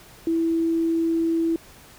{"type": "tone", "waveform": "sine", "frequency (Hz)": 329.6, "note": "E4", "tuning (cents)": 0, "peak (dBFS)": -19, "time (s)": [0.27, 1.56], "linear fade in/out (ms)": 2, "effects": ["pink hiss -48 dBFS RMS until 1.98 s"]}